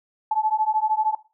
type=beating tone pair; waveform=sine; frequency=859 / 872 Hz; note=A5 / A5; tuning=-42 / -16 cents; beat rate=13 Hz; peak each=-23 / -22 dBFS; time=0.31-1.15 s; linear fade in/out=5 ms; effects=noise-tail reverb RT60 0.3 s tail -17 dB re dry